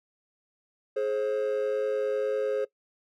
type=tone pair together; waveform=triangle; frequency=423 / 533 Hz; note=G#4 / C5; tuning=+32 / +32 cents; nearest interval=major third; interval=400 cents; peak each=-25 dBFS; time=0.96-2.65 s; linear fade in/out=10 ms; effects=noise-tail reverb RT60 0.1 s tail -21 dB re dry + tanh soft clip ceiling -19 dBFS